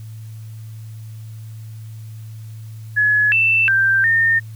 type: tone with pitch steps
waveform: sine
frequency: 1696 / 2664 / 1572 / 1822 Hz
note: G#6 / E7 / G6 / A#6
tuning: +36 / +18 / +4 / -40 cents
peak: -12 dBFS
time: 2.96-4.4 s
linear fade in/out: 20 ms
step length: 360 ms
effects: added 110 Hz sine -31 dBFS peak until 4.55 s + white hiss -52 dBFS RMS until 4.55 s